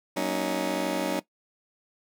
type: chord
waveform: 20% pulse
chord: D# minor seventh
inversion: first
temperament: just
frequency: 186.68 / 233.3 / 280 / 311.1 Hz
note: F#3 / A#3 / C#4 / D#4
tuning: +16 / +2 / +18 / 0 cents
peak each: -28 / -30 / -26 / -26 dBFS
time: 0.16-1.2 s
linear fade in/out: 10 ms
effects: noise-tail reverb RT60 0.1 s tail -17 dB re dry